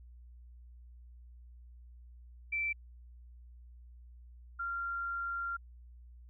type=tone pair in turn; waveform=sine; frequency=2333 / 1384.1 Hz; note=D7 / F6; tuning=-12 / -16 cents; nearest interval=major sixth; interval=904 cents; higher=first; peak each=-31 / -34 dBFS; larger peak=first; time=2.52-2.73 / 4.59-5.57 s; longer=second; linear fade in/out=10 ms; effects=added 60 Hz sine -51 dBFS peak until 6.29 s